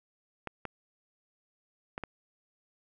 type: clicks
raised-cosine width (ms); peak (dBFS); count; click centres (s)
0.5; -21; 4; 0.473 / 0.653 / 1.979 / 2.037
effects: none